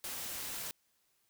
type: noise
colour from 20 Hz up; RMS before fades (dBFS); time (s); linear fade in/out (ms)
white; -41; 0.04-0.71; 0
effects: white hiss -75 dBFS RMS until 1.29 s